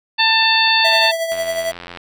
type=harmonic tone; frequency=892 Hz; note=A5; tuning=23 cents sharp; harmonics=1 / 2 / 3 / 4 / 5; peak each=-18 / -18 / -18 / -18 / -18 dBFS; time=0.18-1.12 s; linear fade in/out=20 ms
type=tone with tremolo; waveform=square; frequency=659.3 Hz; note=E5; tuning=in tune; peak=-17 dBFS; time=0.84-1.72 s; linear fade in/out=10 ms; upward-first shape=triangle; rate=11 Hz; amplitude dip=60%
type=click train; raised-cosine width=0.3 ms; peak=-16 dBFS; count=58; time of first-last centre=1.32-1.973 s; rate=87.3 Hz
effects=none

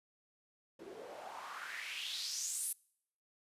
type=noise with band-pass filter sweep; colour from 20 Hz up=white; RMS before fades=-43 dBFS; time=0.79-2.73 s; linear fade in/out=5 ms; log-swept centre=310 to 11000 Hz; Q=3.8; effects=noise-tail reverb RT60 0.7 s tail -26 dB re dry + resampled to 32000 Hz

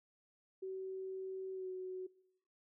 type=tone with pitch glide; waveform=sine; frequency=379.4 to 371.4 Hz; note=F#4 to F#4; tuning=+43 to +7 cents; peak=-40 dBFS; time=0.62-2.07 s; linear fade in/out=10 ms; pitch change=-36 cents; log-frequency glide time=1.53-1.68 s; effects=noise-tail reverb RT60 0.8 s tail -22 dB re dry

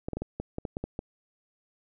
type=clicks; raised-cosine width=2 ms; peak=-19 dBFS; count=10; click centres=0.085 / 0.133 / 0.17 / 0.22 / 0.4 / 0.584 / 0.652 / 0.769 / 0.84 / 0.991 s; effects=none

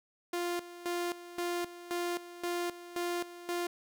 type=tone with tremolo; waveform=sawtooth; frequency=349.2 Hz; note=F4; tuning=in tune; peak=-28 dBFS; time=0.33-3.67 s; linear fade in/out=5 ms; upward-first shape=square; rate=1.9 Hz; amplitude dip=80%; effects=none

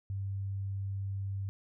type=tone; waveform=sine; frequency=98 Hz; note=G2; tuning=in tune; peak=-33 dBFS; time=0.1-1.49 s; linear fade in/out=0 ms; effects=none

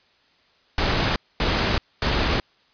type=noise bursts; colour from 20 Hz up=pink; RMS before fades=-21 dBFS; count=3; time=0.78-2.4 s; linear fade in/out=2 ms; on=380 ms; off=240 ms; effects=white hiss -60 dBFS RMS until 2.73 s + resampled to 11025 Hz

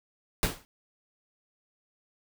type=noise with exponential decay; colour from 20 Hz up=pink; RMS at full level=-23 dBFS; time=0.43-0.65 s; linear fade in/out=0 ms; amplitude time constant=46 ms; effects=none

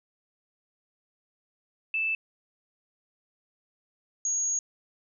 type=tone pair in turn; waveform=sine; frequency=2637 / 6631 Hz; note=E7 / G#8; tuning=0 / -4 cents; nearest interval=octave + major third; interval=1596 cents; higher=second; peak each=-25 dBFS; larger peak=neither; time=1.94-2.15 / 4.25-4.59 s; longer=second; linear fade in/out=2 ms; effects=none

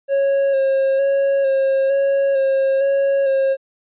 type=tone with vibrato; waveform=triangle; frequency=545 Hz; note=C#5; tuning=29 cents flat; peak=-12 dBFS; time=0.08-3.57 s; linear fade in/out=50 ms; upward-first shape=square; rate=1.1 Hz; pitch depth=20 cents each way; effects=resampled to 8000 Hz

